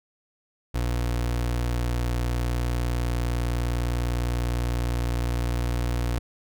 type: tone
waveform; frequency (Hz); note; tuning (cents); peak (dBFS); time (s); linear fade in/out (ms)
30% pulse; 59.8; A#1; +45; -21; 0.74-6.19; 10
effects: none